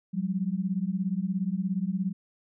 sine beating tone pair, 180 / 197 Hz, F#3 / G3, -47 / +9 cents, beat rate 17 Hz, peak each -29 dBFS, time 0.13-2.13 s, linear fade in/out 20 ms, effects none

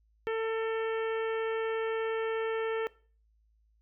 harmonic tone, 447.2 Hz, A4, 28 cents sharp, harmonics 1 / 2 / 3 / 4 / 5 / 6 / 7, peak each -29 / -41 / -41 / -41 / -45 / -49 / -50 dBFS, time 0.27-2.87 s, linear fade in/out 0 ms, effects noise-tail reverb RT60 0.4 s tail -20 dB re dry + added 54 Hz sine -65 dBFS peak until 3.81 s

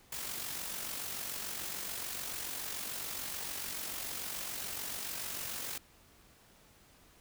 white noise with amplitude modulation, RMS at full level -38 dBFS, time 0.12-5.78 s, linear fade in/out 5 ms, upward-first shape sine, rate 46.9 Hz, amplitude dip 45%, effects pink hiss -62 dBFS RMS until 7.2 s

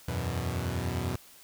sawtooth chord, E suspended second, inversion none, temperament equal, 82.41 / 92.5 / 123.47 Hz, E2 / F#2 / B2, 0 / 0 / 0 cents, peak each -30 dBFS, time 0.08-1.16 s, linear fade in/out 5 ms, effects white hiss -54 dBFS RMS until 1.43 s

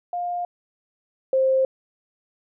sine tone pair in turn, 706 / 527.4 Hz, F5 / C5, +19 / +14 cents, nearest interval perfect fourth, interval 505 cents, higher first, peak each -24 / -16 dBFS, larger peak second, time 0.13-0.45 / 1.33-1.65 s, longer neither, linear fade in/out 2 ms, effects none

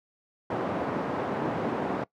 pink band-pass noise, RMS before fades -30 dBFS, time 0.5-2.04 s, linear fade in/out 5 ms, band 200 to 980 Hz, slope 12 dB/octave, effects noise-tail reverb RT60 0.1 s tail -21 dB re dry + high-pass 80 Hz 12 dB/octave

